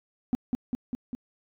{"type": "tone with echo", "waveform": "sine", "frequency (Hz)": 246.9, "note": "B3", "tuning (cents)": 0, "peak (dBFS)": -18, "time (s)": [0.33, 0.35], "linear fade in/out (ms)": 0, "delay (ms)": 200, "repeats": 4, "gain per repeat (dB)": -3, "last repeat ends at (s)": 1.15, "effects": ["tanh soft clip ceiling -20 dBFS"]}